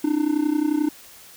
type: tone with amplitude modulation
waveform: triangle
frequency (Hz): 300.4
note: D4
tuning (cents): +39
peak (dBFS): -13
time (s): 0.04-0.89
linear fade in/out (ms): 5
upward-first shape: sine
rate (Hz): 31.3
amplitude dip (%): 85
effects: white hiss -46 dBFS RMS until 1.36 s